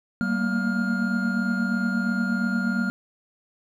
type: tone cluster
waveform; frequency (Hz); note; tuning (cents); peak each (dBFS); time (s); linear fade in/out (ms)
triangle; 191.8 / 226.3 / 234.8 / 1411; G3 / A3 / A#3 / F6; -37 / +49 / +13 / +17; -24 / -29 / -24 / -27; 0.21-2.9; 0
effects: none